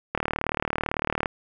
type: click train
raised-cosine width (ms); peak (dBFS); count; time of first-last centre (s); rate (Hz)
0.5; -9; 43; 0.15-1.258; 37.9
effects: none